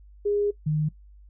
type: tone pair in turn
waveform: sine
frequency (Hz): 410.3 / 152.8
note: G#4 / D#3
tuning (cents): -21 / -31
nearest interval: octave + perfect fourth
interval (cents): 1710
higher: first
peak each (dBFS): -21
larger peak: neither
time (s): 0.25-0.51 / 0.66-0.89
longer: first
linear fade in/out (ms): 10
effects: noise-tail reverb RT60 0.1 s tail -19 dB re dry + added 50 Hz sine -47 dBFS peak until 1.29 s